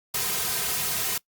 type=noise with comb filter; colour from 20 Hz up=white; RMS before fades=-27 dBFS; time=0.14-1.18 s; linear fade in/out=5 ms; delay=3.5 ms; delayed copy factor=-1; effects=noise-tail reverb RT60 0.1 s tail -23 dB re dry + Opus 48 kbps